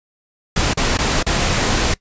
pink noise with dropouts, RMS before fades -17 dBFS, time 0.56-1.94 s, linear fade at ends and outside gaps 5 ms, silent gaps 0.736-0.772 / 0.974-0.987 / 1.229-1.264 s, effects noise-tail reverb RT60 0.1 s tail -21 dB re dry + resampled to 16000 Hz

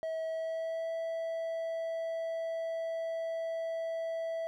triangle tone with pitch glide, 645 to 657 Hz, E5 to E5, -38 to -6 cents, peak -31 dBFS, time 0.03-4.47 s, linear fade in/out 0 ms, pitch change +32 cents, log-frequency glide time 0.25-0.92 s, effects none

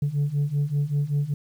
sine beating tone pair, 141.6 / 146.8 Hz, C#3 / D3, +37 / 0 cents, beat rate 5.2 Hz, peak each -24 / -22 dBFS, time 0.02-1.34 s, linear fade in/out 5 ms, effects tanh soft clip ceiling -18 dBFS + 9-bit

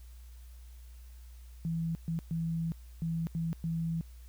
sine tone bursts at uneven times, 164.81 Hz, E3, in tune, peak -30 dBFS, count 6, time 1.65-1.95 / 2.08-2.19 / 2.31-2.72 / 3.02-3.27 / 3.35-3.53 / 3.64-4.01 s, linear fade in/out 0 ms, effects added 60 Hz sine -47 dBFS peak until 4.28 s + white hiss -64 dBFS RMS until 4.28 s

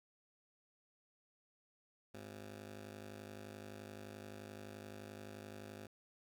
15% pulse ring-modulated tone, 154.8 Hz, D#3, 9 cents flat, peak -40 dBFS, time 2.14-5.87 s, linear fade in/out 5 ms, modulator 51.6 Hz, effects none

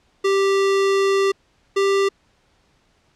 square tone pair in turn, 392 / 394 Hz, G4 / G4, 0 / +9 cents, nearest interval unison, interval 9 cents, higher second, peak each -16 / -16 dBFS, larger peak neither, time 0.24-1.32 / 1.76-2.09 s, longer first, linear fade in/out 10 ms, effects pink hiss -61 dBFS RMS until 3.15 s + low-pass 6000 Hz 12 dB/octave

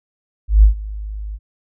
sine tone with ADSR envelope, 52 Hz, G#1, 3 cents sharp, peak -3 dBFS, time 0.48-1.39 s, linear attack 150 ms, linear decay 110 ms, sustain -21 dB, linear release 45 ms, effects none

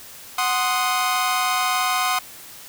sawtooth chord, C diminished, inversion second, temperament equal, 740 / 1046.5 / 1244.5 Hz, Gb5 / C6 / Eb6, 0 / 0 / 0 cents, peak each -20 dBFS, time 0.38-2.19 s, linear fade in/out 5 ms, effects white hiss -41 dBFS RMS until 2.68 s

